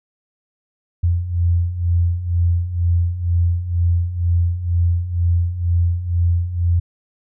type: beating tone pair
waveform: sine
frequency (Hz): 85 / 87.1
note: F2 / F2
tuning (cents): -46 / -4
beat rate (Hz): 2.1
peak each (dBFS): -21 / -16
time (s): 1.03-6.8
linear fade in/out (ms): 10
effects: none